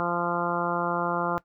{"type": "harmonic tone", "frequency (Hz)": 173.2, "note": "F3", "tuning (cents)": -14, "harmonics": [1, 2, 3, 4, 5, 6, 7, 8], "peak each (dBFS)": [-33, -33, -33, -33, -33, -33, -33, -33], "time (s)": [0, 1.38], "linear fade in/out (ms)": 0, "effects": ["noise-tail reverb RT60 0.1 s tail -18 dB re dry"]}